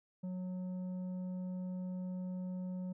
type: tone with tanh clipping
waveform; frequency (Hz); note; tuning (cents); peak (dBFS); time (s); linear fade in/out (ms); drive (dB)
sine; 183.1; F#3; -18; -39; 0.23-2.93; 10; 7
effects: none